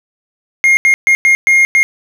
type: tone bursts at uneven times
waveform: triangle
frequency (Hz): 2134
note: C7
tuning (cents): +34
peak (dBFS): -4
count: 6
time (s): 0.64-0.77 / 0.85-0.94 / 1.07-1.15 / 1.25-1.35 / 1.47-1.65 / 1.75-1.83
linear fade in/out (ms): 0
effects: none